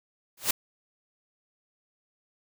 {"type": "noise with exponential growth", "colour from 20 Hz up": "white", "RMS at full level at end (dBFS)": -19, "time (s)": [0.37, 0.51], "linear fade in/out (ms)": 5, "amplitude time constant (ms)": 29, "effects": []}